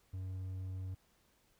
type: tone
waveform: triangle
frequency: 93.6 Hz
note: F#2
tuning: 20 cents sharp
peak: -37 dBFS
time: 0.13-0.95 s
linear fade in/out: 10 ms
effects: pink hiss -72 dBFS RMS until 1.59 s